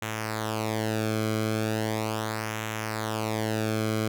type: tone with flanger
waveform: sawtooth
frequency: 109.4 Hz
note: A2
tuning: 9 cents flat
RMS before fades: -29 dBFS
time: 0.02-4.08 s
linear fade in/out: 5 ms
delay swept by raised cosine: 0.21 to 1.11 ms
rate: 0.38 Hz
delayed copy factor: -0.7
effects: none